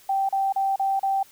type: tone bursts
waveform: sine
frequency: 780 Hz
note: G5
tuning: 9 cents flat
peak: -20 dBFS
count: 5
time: 0.09-1.23 s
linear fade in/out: 5 ms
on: 200 ms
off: 35 ms
effects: white hiss -53 dBFS RMS until 1.31 s